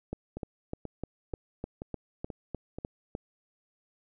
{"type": "two click trains", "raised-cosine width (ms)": 2, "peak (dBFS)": [-21, -24], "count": [11, 6], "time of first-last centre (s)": [[0.13, 3.151], [0.37, 2.785]], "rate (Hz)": [3.31, 2.07], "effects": []}